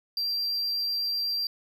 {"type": "tone", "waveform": "triangle", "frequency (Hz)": 4723, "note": "D8", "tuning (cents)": 9, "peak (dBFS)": -25, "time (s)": [0.17, 1.47], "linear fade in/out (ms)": 2, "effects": []}